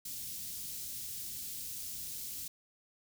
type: band-stop noise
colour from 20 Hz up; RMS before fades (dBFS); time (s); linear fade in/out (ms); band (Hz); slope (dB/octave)
white; -42; 0.05-2.48; 5; 200 to 4500; 12
effects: none